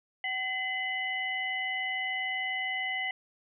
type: tone cluster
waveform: sine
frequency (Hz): 759 / 2030 / 2963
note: F#5 / B6 / F#7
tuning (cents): +44 / +47 / +2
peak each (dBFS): -38 / -31 / -38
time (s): 0.24-3.11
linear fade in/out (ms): 2
effects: none